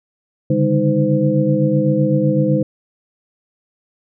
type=tone cluster; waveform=sine; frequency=140.8 / 148.7 / 202.2 / 313.3 / 512 Hz; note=C#3 / D3 / G#3 / D#4 / C5; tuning=+27 / +22 / -46 / +12 / -38 cents; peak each=-19 dBFS; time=0.5-2.63 s; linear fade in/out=5 ms; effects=none